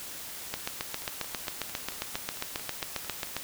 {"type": "two click trains", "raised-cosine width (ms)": 0.2, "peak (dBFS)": [-24, -13], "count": [11, 22], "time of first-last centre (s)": [[1.02, 3.272], [0.54, 3.366]], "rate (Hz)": [4.44, 7.43], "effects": ["white hiss -41 dBFS RMS until 3.43 s"]}